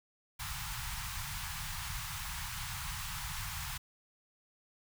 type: band-stop noise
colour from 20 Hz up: pink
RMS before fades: -40 dBFS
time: 0.39-3.78 s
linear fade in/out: 10 ms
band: 160 to 840 Hz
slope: 48 dB/octave
effects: none